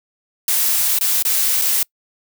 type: noise with dropouts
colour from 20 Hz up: blue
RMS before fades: -17 dBFS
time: 0.48-1.83 s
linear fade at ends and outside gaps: 2 ms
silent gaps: 0.988-1.01 / 1.225-1.25 / 1.615-1.619 s
effects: noise-tail reverb RT60 0.1 s tail -26 dB re dry

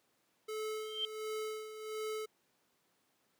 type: tone with tremolo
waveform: square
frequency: 433 Hz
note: A4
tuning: 28 cents flat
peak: -37 dBFS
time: 0.48-2.26 s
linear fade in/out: 10 ms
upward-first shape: sine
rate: 1.4 Hz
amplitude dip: 65%
type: tone with exponential growth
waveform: sine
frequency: 3136 Hz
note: G7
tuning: in tune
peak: -30 dBFS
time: 0.73-1.05 s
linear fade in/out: 1 ms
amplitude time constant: 69 ms
effects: pink hiss -75 dBFS RMS until 3.39 s + high-pass 200 Hz 12 dB/octave

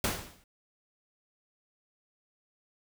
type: noise with exponential decay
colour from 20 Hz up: pink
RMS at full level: -26 dBFS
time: 0.04-0.44 s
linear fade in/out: 2 ms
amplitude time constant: 85 ms
effects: none

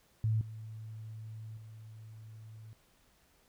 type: tone with level steps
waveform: sine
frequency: 110 Hz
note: A2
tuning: in tune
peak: -27 / -42 / -47 dBFS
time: 0.24-2.73 s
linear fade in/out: 0 ms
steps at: 0.41 / 1.57 s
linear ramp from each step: 2 ms
effects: pink hiss -68 dBFS RMS until 3.48 s

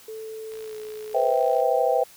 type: tone with pitch glide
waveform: sine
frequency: 440 to 429.5 Hz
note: A4 to A4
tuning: 0 to -42 cents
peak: -33 dBFS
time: 0.08-1.32 s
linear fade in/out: 5 ms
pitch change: -42 cents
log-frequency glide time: 0.61-0.78 s
type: click train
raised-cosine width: 0.2 ms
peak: -30 dBFS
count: 63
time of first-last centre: 0.52-1.602 s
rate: 57.3 Hz
type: chord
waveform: sine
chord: C major seventh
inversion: third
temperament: just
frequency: 490.5 / 523.3 / 654.1 / 784.9 Hz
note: B4 / C5 / E5 / G5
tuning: -12 / 0 / -14 / +2 cents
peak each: -24 dBFS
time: 1.14-2.04 s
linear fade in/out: 10 ms
effects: white hiss -50 dBFS RMS until 2.16 s

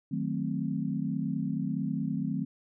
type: chord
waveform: sine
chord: D# diminished seventh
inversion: none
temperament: equal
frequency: 155.56 / 185 / 220 / 261.6 Hz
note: D#3 / F#3 / A3 / C4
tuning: 0 / 0 / 0 / 0 cents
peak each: -34 dBFS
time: 0.11-2.45 s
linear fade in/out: 10 ms
effects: none

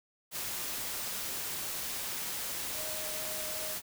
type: tone in noise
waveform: sine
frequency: 622.3 Hz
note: D#5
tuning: in tune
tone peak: -44 dBFS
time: 2.74-3.77 s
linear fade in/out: 50 ms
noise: white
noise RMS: -37 dBFS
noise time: 0.31-3.82 s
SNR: -10 dB
effects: none

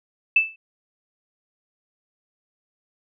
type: tone with exponential decay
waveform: sine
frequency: 2637 Hz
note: E7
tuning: in tune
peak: -10 dBFS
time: 0.36-0.56 s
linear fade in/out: 5 ms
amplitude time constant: 43 ms
effects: none

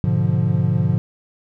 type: chord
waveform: triangle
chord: G# diminished seventh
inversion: none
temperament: equal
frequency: 103.83 / 123.47 / 146.83 / 174.61 Hz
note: G#2 / B2 / D3 / F3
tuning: 0 / 0 / 0 / 0 cents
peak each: -19 dBFS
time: 0.04-0.98 s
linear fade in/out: 0 ms
effects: none

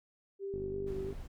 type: tone with vibrato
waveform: sine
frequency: 389.6 Hz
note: G4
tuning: 11 cents flat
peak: -36 dBFS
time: 0.39-1.14 s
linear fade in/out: 50 ms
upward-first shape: square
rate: 2.9 Hz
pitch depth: 19 cents each way
type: click train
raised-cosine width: 3 ms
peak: -31 dBFS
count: 30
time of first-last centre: 0.54-1.127 s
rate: 49.4 Hz
type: noise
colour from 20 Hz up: brown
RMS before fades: -45 dBFS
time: 0.86-1.28 s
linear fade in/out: 20 ms
effects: none

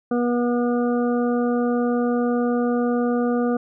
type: harmonic tone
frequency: 241.7 Hz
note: B3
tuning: 37 cents flat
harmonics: 1 / 2 / 3 / 5 / 6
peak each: -20 / -23 / -30 / -33 / -37 dBFS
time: 0.11-3.57 s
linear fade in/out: 5 ms
effects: none

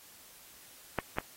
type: clicks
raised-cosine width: 0.5 ms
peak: -15 dBFS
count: 2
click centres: 0.987 / 1.185 s
effects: white hiss -55 dBFS RMS until 1.36 s + AAC 48 kbps

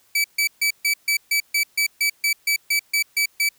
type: tone bursts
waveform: sawtooth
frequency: 2300 Hz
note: D7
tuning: 37 cents flat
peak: -14 dBFS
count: 15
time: 0.15-3.49 s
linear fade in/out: 5 ms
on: 92 ms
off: 140 ms
effects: white hiss -59 dBFS RMS until 3.58 s

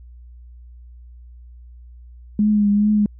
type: tone with vibrato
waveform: sine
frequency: 207.7 Hz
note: G#3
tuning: in tune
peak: -13 dBFS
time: 2.39-3.06 s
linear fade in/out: 2 ms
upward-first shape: triangle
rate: 2.4 Hz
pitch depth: 42 cents each way
effects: added 60 Hz sine -39 dBFS peak until 3.19 s

